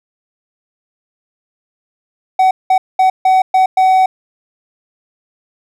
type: tone bursts at uneven times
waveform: triangle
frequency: 753 Hz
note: F#5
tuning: 30 cents sharp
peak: -5 dBFS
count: 6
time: 2.39-2.51 / 2.7-2.78 / 2.99-3.1 / 3.25-3.42 / 3.54-3.66 / 3.77-4.06 s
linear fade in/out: 5 ms
effects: none